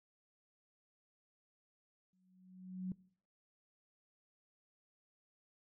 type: tone with exponential growth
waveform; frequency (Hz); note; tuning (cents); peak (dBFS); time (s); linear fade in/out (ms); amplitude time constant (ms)
sine; 185; F#3; 0; -35; 2.13-2.92; 2; 170
effects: noise-tail reverb RT60 0.6 s tail -22 dB re dry